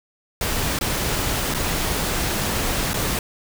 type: noise with dropouts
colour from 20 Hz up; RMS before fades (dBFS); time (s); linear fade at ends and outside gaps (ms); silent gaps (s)
pink; -23; 0.41-3.19; 2; 0.789-0.81 / 1.54-1.546 / 2.934-2.941
effects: none